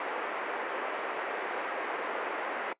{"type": "band-pass noise", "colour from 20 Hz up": "pink", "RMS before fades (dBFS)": -35, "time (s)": [0, 2.73], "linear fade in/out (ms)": 2, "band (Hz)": [390, 2200], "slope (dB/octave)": 24, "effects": ["noise-tail reverb RT60 0.1 s tail -20 dB re dry", "resampled to 8000 Hz"]}